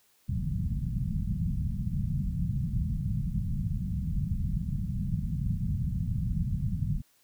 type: low-pass noise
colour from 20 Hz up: white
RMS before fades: -30 dBFS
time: 0.28-7.02 s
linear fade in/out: 20 ms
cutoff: 190 Hz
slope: 48 dB/octave
effects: white hiss -66 dBFS RMS until 7.23 s